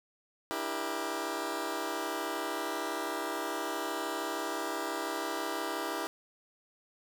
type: chord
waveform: 15% pulse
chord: E half-diminished seventh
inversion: third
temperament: just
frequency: 296.7 / 329.6 / 395.6 / 474.7 Hz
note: D4 / E4 / G4 / Bb4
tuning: +18 / 0 / +16 / +31 cents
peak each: -35 / -31 / -32 / -34 dBFS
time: 0.51-6.07 s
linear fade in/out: 0 ms
effects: none